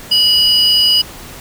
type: tone pair together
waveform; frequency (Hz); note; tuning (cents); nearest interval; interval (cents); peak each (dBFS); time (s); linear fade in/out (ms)
triangle; 2931 / 4928; F#7 / D#8; -17 / -17; major sixth; 900; -10; 0.11-1.02; 10
effects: pink hiss -33 dBFS RMS until 1.4 s